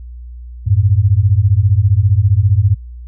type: beating tone pair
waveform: sine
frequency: 92.5 / 107.5 Hz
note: F#2 / A2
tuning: 0 / -40 cents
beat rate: 15 Hz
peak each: -11 dBFS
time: 0.66-2.75 s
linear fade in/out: 20 ms
effects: added 60 Hz sine -28 dBFS peak until 3.07 s